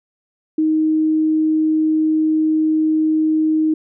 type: tone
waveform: sine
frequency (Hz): 313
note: D#4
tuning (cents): +10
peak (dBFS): -13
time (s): 0.58-3.74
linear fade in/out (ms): 5
effects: none